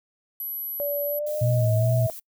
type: tone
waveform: sine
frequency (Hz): 11780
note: F#9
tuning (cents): -9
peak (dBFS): -29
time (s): 0.4-1.19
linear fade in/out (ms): 2
type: tone with pitch glide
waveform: sine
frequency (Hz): 579 to 646.2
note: D5 to E5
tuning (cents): -25 to -35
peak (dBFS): -25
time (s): 0.8-2.1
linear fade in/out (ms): 0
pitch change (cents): +190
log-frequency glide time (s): 1.04-1.87
type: noise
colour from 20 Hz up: violet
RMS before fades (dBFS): -39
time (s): 1.26-2.2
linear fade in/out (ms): 10
type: tone with vibrato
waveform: sine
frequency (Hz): 116.54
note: A#2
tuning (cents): 0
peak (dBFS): -19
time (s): 1.41-2.07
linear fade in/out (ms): 10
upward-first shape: sine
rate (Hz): 2.3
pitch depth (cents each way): 73
effects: noise-tail reverb RT60 0.1 s tail -26 dB re dry